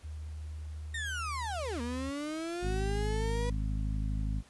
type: tone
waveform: sine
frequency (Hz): 76.8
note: D#2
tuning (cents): -22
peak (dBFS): -38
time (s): 0.03-2.11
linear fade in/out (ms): 20
type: linear two-way sweep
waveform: 35% pulse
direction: down then up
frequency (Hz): 1865 to 233.1 to 488.3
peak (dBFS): -33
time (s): 0.94-3.5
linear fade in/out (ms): 5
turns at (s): 1.81
type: harmonic tone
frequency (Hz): 52.4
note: G#1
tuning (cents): +16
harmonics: 1 / 2 / 3 / 4 / 5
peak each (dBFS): -31 / -37 / -41 / -43 / -45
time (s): 2.61-4.43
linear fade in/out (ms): 50
effects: pink hiss -60 dBFS RMS until 4.49 s + resampled to 24000 Hz